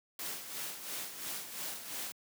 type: noise with tremolo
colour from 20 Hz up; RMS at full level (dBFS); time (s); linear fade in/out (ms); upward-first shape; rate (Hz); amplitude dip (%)
white; -39; 0.19-2.12; 2; sine; 2.9; 60
effects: high-pass 150 Hz 12 dB/octave